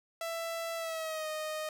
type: tone with pitch glide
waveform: sawtooth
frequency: 664 to 619.5 Hz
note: E5 to D#5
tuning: +12 to -8 cents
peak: -31 dBFS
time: 0.21-1.69 s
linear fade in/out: 2 ms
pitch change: -120 cents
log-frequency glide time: 0.76-1.28 s
effects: none